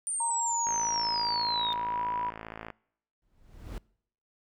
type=exponential sweep; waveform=sine; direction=down; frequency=9200 to 3636 Hz; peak=-29 dBFS; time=0.07-1.73 s; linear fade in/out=0 ms
type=tone with pitch glide; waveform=sine; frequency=932.3 to 979.8 Hz; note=A#5 to B5; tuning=0 to -14 cents; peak=-29 dBFS; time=0.2-2.3 s; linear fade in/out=5 ms; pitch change=+86 cents; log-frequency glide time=0.49-2.1 s
type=click train; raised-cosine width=0.5 ms; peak=-24 dBFS; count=113; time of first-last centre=0.67-2.703 s; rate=55.1 Hz
type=noise with exponential growth; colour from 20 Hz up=brown; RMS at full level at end=-34 dBFS; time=3.22-3.78 s; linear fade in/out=1 ms; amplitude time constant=120 ms
effects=noise-tail reverb RT60 0.7 s tail -25 dB re dry